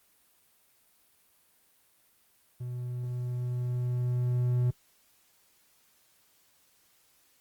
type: tone with level ramp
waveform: triangle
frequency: 123.47 Hz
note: B2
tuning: in tune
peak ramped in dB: -32 to -21 dBFS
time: 2.6-4.71 s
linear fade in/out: 10 ms
effects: white hiss -66 dBFS RMS until 7.4 s + Opus 32 kbps